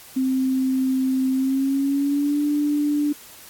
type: tone with pitch glide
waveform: sine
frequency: 261.6 to 293.6 Hz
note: C4 to D4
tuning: 0 to 0 cents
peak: -18 dBFS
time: 0.16-3.13 s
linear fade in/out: 10 ms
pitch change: +200 cents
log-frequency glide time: 1.32-2.43 s
effects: white hiss -44 dBFS RMS until 3.49 s + AAC 64 kbps